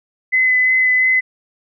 sine tone with vibrato, 2024 Hz, B6, 42 cents sharp, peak -11 dBFS, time 0.32-1.21 s, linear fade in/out 20 ms, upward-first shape sine, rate 2.9 Hz, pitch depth 13 cents each way, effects none

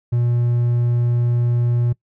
triangle tone, 120.1 Hz, B2, 48 cents flat, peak -13 dBFS, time 0.12-1.93 s, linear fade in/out 10 ms, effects noise-tail reverb RT60 0.1 s tail -22 dB re dry

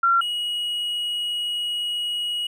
sine / triangle tone pair in turn, 1370 / 2903 Hz, F6 / F#7, -34 / -34 cents, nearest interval octave + minor second, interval 1300 cents, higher second, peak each -15 / -22 dBFS, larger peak first, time 0.03-0.21 / 0.21-2.47 s, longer second, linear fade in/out 5 ms, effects none

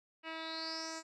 10% pulse tone with low-pass filter sweep, 322.8 Hz, E4, 36 cents flat, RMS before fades -42 dBFS, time 0.23-1.03 s, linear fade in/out 50 ms, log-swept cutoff 2900 to 7000 Hz, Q 9, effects none

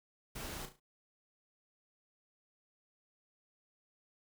pink noise with echo, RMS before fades -44 dBFS, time 0.35-0.66 s, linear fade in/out 10 ms, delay 35 ms, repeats 4, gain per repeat -8 dB, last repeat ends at 0.8 s, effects none

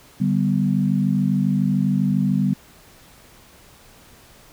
sine chord, G major, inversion second, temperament equal with one note detuned, 146.83 / 194.08 / 246.9 Hz, D3 / G3 / B3, 0 / -17 / 0 cents, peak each -22 / -19 / -23 dBFS, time 0.2-2.54 s, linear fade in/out 10 ms, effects pink hiss -49 dBFS RMS until 4.52 s

